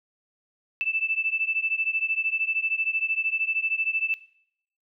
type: beating tone pair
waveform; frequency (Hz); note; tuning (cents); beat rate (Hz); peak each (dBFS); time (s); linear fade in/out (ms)
sine; 2637 / 2650; E7 / E7; 0 / +9; 13; -27 / -27; 0.81-4.14; 0
effects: noise-tail reverb RT60 0.7 s tail -18 dB re dry